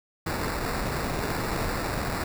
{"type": "noise with sample-and-hold", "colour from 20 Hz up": "pink", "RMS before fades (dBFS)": -29, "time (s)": [0.26, 2.24], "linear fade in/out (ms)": 5, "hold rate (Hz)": 3150, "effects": []}